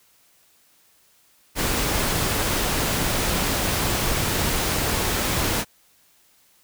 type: noise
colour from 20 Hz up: pink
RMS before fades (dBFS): -23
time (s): 1.55-5.65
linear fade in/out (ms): 50
effects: white hiss -59 dBFS RMS until 6.63 s